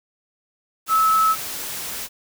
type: tone in noise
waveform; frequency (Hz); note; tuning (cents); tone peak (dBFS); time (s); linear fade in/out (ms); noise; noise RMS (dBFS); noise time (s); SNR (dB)
sine; 1300; E6; -24; -14; 0.88-1.36; 50; white; -30; 0.86-2.09; +13
effects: none